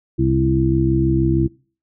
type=harmonic tone with a mistuned harmonic; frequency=66.4 Hz; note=C2; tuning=26 cents sharp; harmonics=1 / 2 / 3 / 4 / 5; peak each=-22 / -18 / -25 / -27 / -17 dBFS; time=0.18-1.48 s; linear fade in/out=20 ms; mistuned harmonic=1; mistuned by=+44 cents; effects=noise-tail reverb RT60 0.4 s tail -24 dB re dry